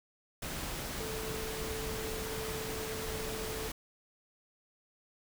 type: tone in noise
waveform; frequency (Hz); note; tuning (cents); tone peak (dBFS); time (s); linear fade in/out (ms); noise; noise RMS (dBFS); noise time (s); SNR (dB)
sine; 440; A4; 0; -40; 1-3.68; 5; pink; -39; 0.42-3.72; -4
effects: none